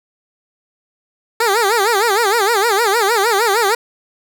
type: tone with vibrato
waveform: 15% pulse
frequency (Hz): 430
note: A4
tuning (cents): -40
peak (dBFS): -6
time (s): 1.4-3.75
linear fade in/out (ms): 5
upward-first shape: sine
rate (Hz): 6.5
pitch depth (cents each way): 190
effects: none